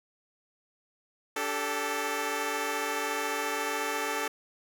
10% pulse chord, D suspended fourth, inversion none, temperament equal with one note detuned, 288.6 / 392 / 440 Hz, D4 / G4 / A4, -30 / 0 / 0 cents, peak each -28 / -28 / -23 dBFS, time 1.36-4.28 s, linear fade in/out 5 ms, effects none

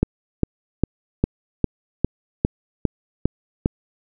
click train, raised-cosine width 3 ms, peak -3 dBFS, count 10, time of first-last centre 0.03-3.659 s, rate 2.48 Hz, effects none

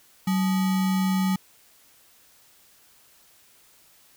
sine tone with sample-and-hold, 188.7 Hz, F#3, 34 cents sharp, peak -20 dBFS, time 0.27-1.36 s, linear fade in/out 5 ms, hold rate 1050 Hz, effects white hiss -57 dBFS RMS until 4.16 s

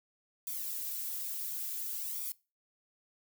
violet noise with flanger, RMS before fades -38 dBFS, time 0.47-2.32 s, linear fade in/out 0 ms, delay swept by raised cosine 0.85 to 4.45 ms, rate 0.57 Hz, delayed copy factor +0.85, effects noise-tail reverb RT60 0.3 s tail -22 dB re dry

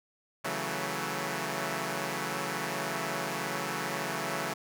5% pulse chord, F# minor seventh, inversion second, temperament equal with one note detuned, 139.39 / 164.81 / 185 / 220 Hz, C#3 / E3 / F#3 / A3, +10 / 0 / 0 / 0 cents, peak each -26 dBFS, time 0.44-4.54 s, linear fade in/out 10 ms, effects none

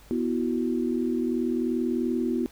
sine chord, B suspended fourth, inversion none, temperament equal, 246.9 / 329.6 / 370 Hz, B3 / E4 / F#4, 0 / 0 / 0 cents, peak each -26 / -29 / -30 dBFS, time 0.11-2.46 s, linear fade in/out 0 ms, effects added 50 Hz sine -51 dBFS peak until 2.51 s + pink hiss -54 dBFS RMS until 2.51 s

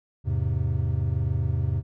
triangle chord, E augmented, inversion none, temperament equal, 82.41 / 103.83 / 130.81 Hz, E2 / G#2 / B#2, 0 / 0 / 0 cents, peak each -25 dBFS, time 0.24-1.83 s, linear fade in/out 50 ms, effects none

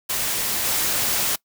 white noise with level steps, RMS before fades -24 / -22 dBFS, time 0.09-1.36 s, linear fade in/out 10 ms, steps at 0.64 s, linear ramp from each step 20 ms, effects noise-tail reverb RT60 0.1 s tail -22 dB re dry

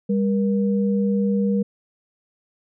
sine tone pair together, 200 / 475.7 Hz, G3 / A#4, +35 / +35 cents, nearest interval octave + minor third, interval 1500 cents, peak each -18 / -25 dBFS, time 0.09-1.63 s, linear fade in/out 10 ms, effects none

